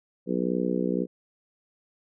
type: harmonic tone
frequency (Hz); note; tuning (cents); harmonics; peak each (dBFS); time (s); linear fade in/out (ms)
61.8; B1; +2; 3 / 4 / 5 / 6 / 7 / 8; -29 / -30 / -31 / -32 / -32 / -33; 0.26-1.07; 50
effects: none